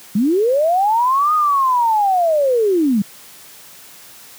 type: linear two-way sweep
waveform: sine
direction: up then down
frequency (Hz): 188.4 to 1251 to 188.4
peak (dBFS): -12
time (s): 0.15-3.02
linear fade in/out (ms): 5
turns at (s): 1.34
effects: white hiss -41 dBFS RMS until 4.38 s + high-pass 100 Hz 12 dB/octave